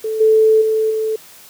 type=tone with level steps; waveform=sine; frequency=438.2 Hz; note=A4; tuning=7 cents flat; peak=-18 / -8 / -13 / -16 dBFS; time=0.04-1.16 s; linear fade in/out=5 ms; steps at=0.2 / 0.61 / 0.9 s; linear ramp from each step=10 ms; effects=white hiss -42 dBFS RMS until 1.49 s + high-pass 80 Hz 12 dB/octave